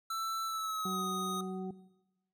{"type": "tone with pitch glide", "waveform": "square", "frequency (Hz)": [1330, 1248.1], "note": ["E6", "D#6"], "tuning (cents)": [15, 5], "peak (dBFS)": -35, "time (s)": [0.1, 1.41], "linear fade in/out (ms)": 5, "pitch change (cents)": -110, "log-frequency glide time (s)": [0.44, 1.06]}
{"type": "harmonic tone", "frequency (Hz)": 187.4, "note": "F#3", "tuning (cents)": 22, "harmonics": [1, 2, 4], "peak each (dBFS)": [-36, -42, -47], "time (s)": [0.85, 1.71], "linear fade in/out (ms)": 5}
{"effects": ["noise-tail reverb RT60 1.0 s tail -18 dB re dry"]}